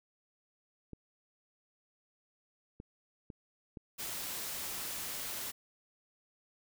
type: clicks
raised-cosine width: 3 ms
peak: -32 dBFS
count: 4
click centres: 0.933 / 2.801 / 3.302 / 3.772 s
type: noise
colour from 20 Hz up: white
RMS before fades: -40 dBFS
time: 3.98-5.52 s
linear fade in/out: 20 ms
effects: none